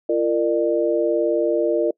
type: tone cluster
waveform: sine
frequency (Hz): 341.5 / 460.1 / 600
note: F4 / A#4 / D5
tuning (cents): -39 / -23 / +37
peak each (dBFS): -21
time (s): 0.09-1.91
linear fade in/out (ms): 5
effects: noise-tail reverb RT60 0.1 s tail -25 dB re dry

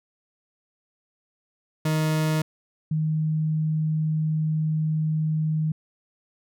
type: tone pair in turn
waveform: 40% pulse / sine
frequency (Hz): 156.1 / 156.1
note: D#3 / D#3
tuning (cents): +6 / +6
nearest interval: unison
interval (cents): 0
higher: neither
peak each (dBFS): -20 / -21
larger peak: first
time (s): 1.85-2.42 / 2.91-5.72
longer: second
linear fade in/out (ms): 5
effects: none

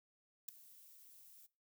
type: noise with ADSR envelope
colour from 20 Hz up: violet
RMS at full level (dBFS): -39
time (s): 0.48-1.47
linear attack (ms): 8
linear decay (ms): 3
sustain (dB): -22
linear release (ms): 16
effects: noise-tail reverb RT60 0.3 s tail -20 dB re dry

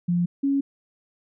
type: tone pair in turn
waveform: sine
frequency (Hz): 174.61 / 277.2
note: F3 / C#4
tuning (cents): 0 / 0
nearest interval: minor sixth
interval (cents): 800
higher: second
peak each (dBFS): -19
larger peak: neither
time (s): 0.08-0.26 / 0.43-0.61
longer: neither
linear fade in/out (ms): 10
effects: none

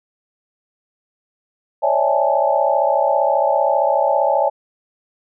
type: tone cluster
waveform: sine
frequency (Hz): 547 / 582 / 655 / 816 / 874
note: C#5 / D5 / E5 / G#5 / A5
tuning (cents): -23 / -16 / -11 / -31 / -12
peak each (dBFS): -20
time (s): 1.82-4.5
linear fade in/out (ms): 20
effects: none

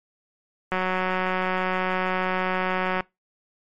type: click train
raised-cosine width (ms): 0.5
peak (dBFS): -10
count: 424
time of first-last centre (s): 0.72-3.006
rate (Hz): 185
effects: noise-tail reverb RT60 0.2 s tail -23 dB re dry + MP3 48 kbps

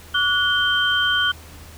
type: tone cluster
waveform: sine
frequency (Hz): 1144 / 1463 / 3130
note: D6 / F#6 / G7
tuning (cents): -46 / -20 / -3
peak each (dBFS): -27 / -19 / -20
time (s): 0.14-1.32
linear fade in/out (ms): 10
effects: added 79 Hz sine -42 dBFS peak until 1.77 s + pink hiss -44 dBFS RMS until 1.77 s

